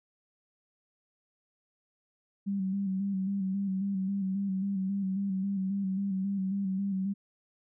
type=tone with vibrato; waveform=sine; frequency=194.1 Hz; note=G3; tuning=17 cents flat; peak=-28 dBFS; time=2.46-7.14 s; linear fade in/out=20 ms; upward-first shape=square; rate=3.7 Hz; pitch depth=40 cents each way; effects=none